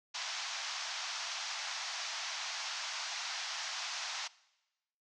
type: band-pass noise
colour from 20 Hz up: white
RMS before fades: -40 dBFS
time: 0.14-4.28 s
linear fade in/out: 10 ms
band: 690 to 6300 Hz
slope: 48 dB/octave
effects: noise-tail reverb RT60 1.0 s tail -21 dB re dry